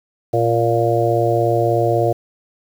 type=harmonic tone; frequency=116.54 Hz; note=A#2; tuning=in tune; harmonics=1 / 3 / 4 / 5 / 6; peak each=-20 / -20 / -20 / -20 / -20 dBFS; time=0.33-2.13 s; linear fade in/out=10 ms; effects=7-bit